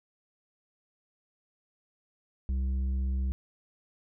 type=tone with tanh clipping; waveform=triangle; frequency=65.41 Hz; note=C2; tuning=in tune; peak=-28 dBFS; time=2.49-3.32 s; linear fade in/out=0 ms; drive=11 dB; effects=none